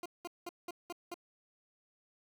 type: tone bursts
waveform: 20% pulse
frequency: 349.2 Hz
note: F4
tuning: in tune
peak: -35 dBFS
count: 6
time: 0.03-1.142 s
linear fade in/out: 2 ms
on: 27 ms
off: 190 ms
effects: none